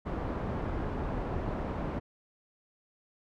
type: low-pass noise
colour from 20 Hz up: pink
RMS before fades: -34 dBFS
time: 0.05-2 s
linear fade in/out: 20 ms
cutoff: 980 Hz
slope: 12 dB/octave
effects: none